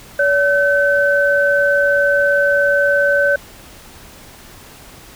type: tone pair together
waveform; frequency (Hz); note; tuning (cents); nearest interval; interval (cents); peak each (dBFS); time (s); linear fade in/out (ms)
sine; 570 / 1528.3; C#5 / G6; +48 / -44; octave + perfect fourth; 1708; -14; 0.19-3.36; 5
effects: pink hiss -40 dBFS RMS until 5.15 s